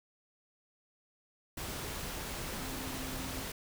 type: tone in noise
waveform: sine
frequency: 261.6 Hz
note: C4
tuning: in tune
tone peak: -44 dBFS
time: 2.6-3.42 s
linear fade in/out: 5 ms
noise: pink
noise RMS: -40 dBFS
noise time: 1.57-3.52 s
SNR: -7 dB
effects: none